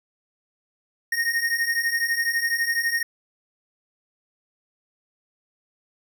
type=beating tone pair; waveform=square; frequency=1848 / 1860 Hz; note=A#6 / A#6; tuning=-16 / -4 cents; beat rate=12 Hz; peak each=-27 / -24 dBFS; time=1.12-3.03 s; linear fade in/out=5 ms; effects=none